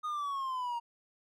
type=exponential sweep; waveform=triangle; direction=down; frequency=1244.5 to 932.3 Hz; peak=-31 dBFS; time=0.03-0.8 s; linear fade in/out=20 ms; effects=none